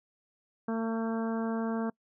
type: harmonic tone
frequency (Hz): 225.8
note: A3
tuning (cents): +45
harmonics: 1 / 2 / 3 / 4 / 5 / 6 / 7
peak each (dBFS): -30 / -36 / -40 / -42 / -44 / -46 / -47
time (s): 0.68-1.9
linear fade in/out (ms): 5
effects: noise-tail reverb RT60 0.1 s tail -26 dB re dry